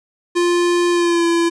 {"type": "tone with pitch glide", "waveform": "square", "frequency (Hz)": [349.2, 338.3], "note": ["F4", "E4"], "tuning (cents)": [0, 45], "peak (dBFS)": -14, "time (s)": [0.35, 1.5], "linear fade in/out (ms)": 20, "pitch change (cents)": -55, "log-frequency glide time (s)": [0.91, 1.25], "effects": ["resampled to 22050 Hz"]}